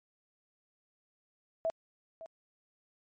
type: tone with echo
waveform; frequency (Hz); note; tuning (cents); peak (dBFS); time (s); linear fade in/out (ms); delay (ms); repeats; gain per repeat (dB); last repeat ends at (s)
sine; 654; E5; -14; -28; 1.65-1.7; 0; 560; 1; -15; 2.26
effects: MP3 32 kbps